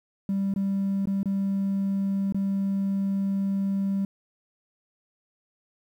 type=tone with dropouts; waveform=triangle; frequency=196 Hz; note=G3; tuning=in tune; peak=-20 dBFS; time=0.29-4.05 s; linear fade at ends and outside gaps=2 ms; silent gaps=0.539-0.561 / 1.056-1.072 / 1.231-1.257 / 2.324-2.345 s; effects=tanh soft clip ceiling -19 dBFS + 10-bit